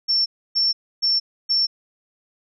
sine tone bursts, 5420 Hz, E8, 47 cents sharp, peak -16 dBFS, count 4, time 0.08-1.67 s, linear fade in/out 20 ms, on 180 ms, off 290 ms, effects none

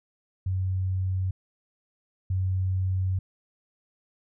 sine tone pair in turn, 93.6 / 93.6 Hz, F#2 / F#2, +20 / +20 cents, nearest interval unison, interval 0 cents, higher neither, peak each -24 / -23 dBFS, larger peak second, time 0.46-1.31 / 2.3-3.19 s, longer second, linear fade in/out 5 ms, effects none

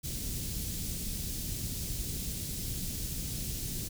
pink band-stop noise, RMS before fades -36 dBFS, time 0.03-3.89 s, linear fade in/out 20 ms, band 210 to 5100 Hz, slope 12 dB/octave, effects none

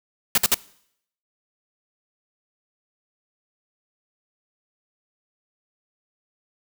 white noise bursts, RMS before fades -17 dBFS, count 3, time 0.35-0.544 s, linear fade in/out 2 ms, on 28 ms, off 55 ms, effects noise-tail reverb RT60 0.7 s tail -22 dB re dry

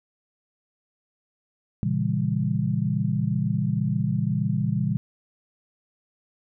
sine chord, A# diminished seventh, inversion none, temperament equal with one note detuned, 116.54 / 138.59 / 164.81 / 200 Hz, A#2 / C#3 / E3 / G3, 0 / 0 / 0 / +35 cents, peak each -27 dBFS, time 1.83-4.97 s, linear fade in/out 0 ms, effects none

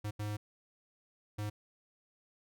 square tone bursts at uneven times, 104.8 Hz, G#2, 16 cents sharp, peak -36 dBFS, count 3, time 0.04-0.11 / 0.19-0.37 / 1.38-1.5 s, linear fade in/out 10 ms, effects none

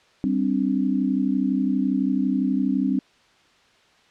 sine chord, G suspended fourth, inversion none, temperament equal, 196 / 261.6 / 293.7 Hz, G3 / C4 / D4, 0 / 0 / 0 cents, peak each -24 / -22 / -26 dBFS, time 0.24-2.99 s, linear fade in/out 0 ms, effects white hiss -57 dBFS RMS until 4.1 s + low-pass 4000 Hz 12 dB/octave

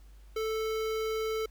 square tone with notch filter, 440 Hz, A4, in tune, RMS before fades -32 dBFS, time 0.36-1.46 s, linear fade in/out 5 ms, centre 8900 Hz, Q 1.3, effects added 50 Hz sine -50 dBFS peak until 1.5 s + pink hiss -66 dBFS RMS until 1.5 s

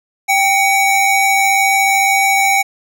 square tone pair together, 782.8 / 2249 Hz, G5 / C#7, -3 / +24 cents, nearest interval octave + tritone, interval 1827 cents, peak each -14 dBFS, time 0.28-2.63 s, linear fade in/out 20 ms, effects none

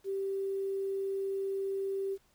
sine tone with quantisation, 390.2 Hz, G4, 8 cents flat, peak -31 dBFS, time 0.04-2.18 s, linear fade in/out 50 ms, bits 10, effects pink hiss -69 dBFS RMS until 2.34 s

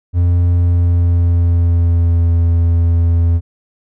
triangle tone with pitch glide, 87.31 to 84.58 Hz, F2 to E2, 0 to +45 cents, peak -7 dBFS, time 0.13-3.41 s, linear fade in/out 50 ms, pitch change -55 cents, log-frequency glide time 0.49-2.29 s, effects none

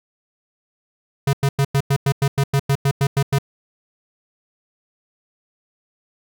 square tone bursts, 138.59 Hz, C#3, in tune, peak -15 dBFS, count 14, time 1.27-3.386 s, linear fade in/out 5 ms, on 62 ms, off 96 ms, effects none

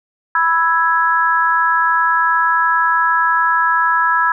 sine chord, E major, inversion second, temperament equal, 987.8 / 1318.5 / 1661.2 Hz, B5 / E6 / G#6, 0 / 0 / 0 cents, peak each -16 dBFS, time 0.35-4.32 s, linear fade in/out 2 ms, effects none

